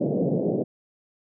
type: band-pass noise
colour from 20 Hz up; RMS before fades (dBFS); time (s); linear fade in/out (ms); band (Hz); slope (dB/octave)
pink; -24; 0-0.64; 20; 140 to 600; 48
effects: none